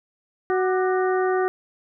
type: harmonic tone with a mistuned harmonic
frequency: 371.7 Hz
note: F#4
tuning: 8 cents sharp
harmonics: 1 / 2 / 3 / 4 / 5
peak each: -20 / -26 / -30 / -32 / -34 dBFS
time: 0.5-1.48 s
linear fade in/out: 0 ms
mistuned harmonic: 3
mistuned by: +110 cents
effects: none